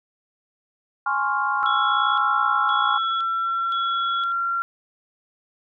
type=chord; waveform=sine; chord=Db major seventh; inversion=second; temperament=equal with one note detuned; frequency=830.6 / 1046.5 / 1104.9 / 1396.9 Hz; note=Ab5 / C6 / Db6 / F6; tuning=0 / 0 / -6 / 0 cents; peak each=-26 / -27 / -26 / -24 dBFS; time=1.06-2.98 s; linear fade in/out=5 ms
type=tone with pitch glide; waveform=sine; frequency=1336 to 1373.6 Hz; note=E6 to F6; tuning=+23 to -29 cents; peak=-21 dBFS; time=1.63-4.62 s; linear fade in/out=0 ms; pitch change=+48 cents; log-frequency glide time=2.8-4.27 s
type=tone with tremolo; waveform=sine; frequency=3366 Hz; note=G#7; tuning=23 cents sharp; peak=-29 dBFS; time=1.66-4.32 s; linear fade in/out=0 ms; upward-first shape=square; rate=0.97 Hz; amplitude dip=80%
effects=none